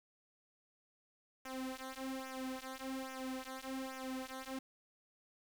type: tone with flanger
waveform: sawtooth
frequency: 262.3 Hz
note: C4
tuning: 4 cents sharp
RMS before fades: -44 dBFS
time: 1.45-4.59 s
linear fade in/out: 5 ms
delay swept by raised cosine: 0.23 to 4.23 ms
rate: 1.2 Hz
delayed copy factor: -1
effects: 10-bit